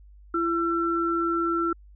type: tone pair together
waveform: sine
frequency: 336.5 / 1346 Hz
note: E4 / E6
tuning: +36 / +36 cents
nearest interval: 2 octaves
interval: 2400 cents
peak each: -25 / -25 dBFS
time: 0.34-1.73 s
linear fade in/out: 5 ms
effects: added 50 Hz sine -47 dBFS peak until 1.95 s